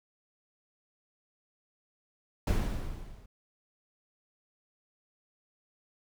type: noise with level ramp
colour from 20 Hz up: brown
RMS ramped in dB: -23 to -52 dBFS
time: 2.47-3.26 s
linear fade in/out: 5 ms
effects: none